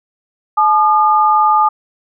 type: tone pair together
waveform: sine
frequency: 858.4 / 1214 Hz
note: A5 / D#6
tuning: -43 / -43 cents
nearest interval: tritone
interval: 600 cents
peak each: -11 dBFS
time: 0.57-1.69 s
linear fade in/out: 10 ms
effects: none